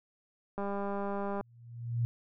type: click train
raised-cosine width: 1 ms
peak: -23 dBFS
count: 167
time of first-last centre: 0.58-1.41 s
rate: 200 Hz
type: tone with exponential growth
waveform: sine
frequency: 118 Hz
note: A#2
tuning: 22 cents sharp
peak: -25 dBFS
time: 1.36-2.05 s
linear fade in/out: 0 ms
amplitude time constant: 150 ms
effects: none